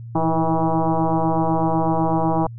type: tone with frequency modulation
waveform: sine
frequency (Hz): 320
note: D#4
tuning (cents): +49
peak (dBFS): -16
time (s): 0.15-2.47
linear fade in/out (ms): 5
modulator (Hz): 162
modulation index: 4.2
effects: added 116 Hz sine -32 dBFS peak until 2.58 s